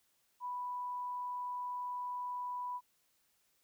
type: tone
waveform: sine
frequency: 987.8 Hz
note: B5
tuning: in tune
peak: -37 dBFS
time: 0.4-2.81 s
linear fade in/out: 50 ms
effects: white hiss -75 dBFS RMS until 3.63 s